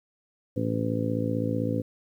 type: harmonic tone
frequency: 55.7 Hz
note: A1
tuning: 22 cents sharp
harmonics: 2 / 3 / 4 / 5 / 6 / 7 / 8 / 9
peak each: -30 / -34 / -32 / -30 / -40 / -39 / -41 / -32 dBFS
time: 0.56-1.82 s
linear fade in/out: 10 ms
effects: 10-bit